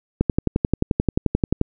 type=click train; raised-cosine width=3 ms; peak=-4 dBFS; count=17; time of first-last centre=0.21-1.614 s; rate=11.4 Hz; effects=none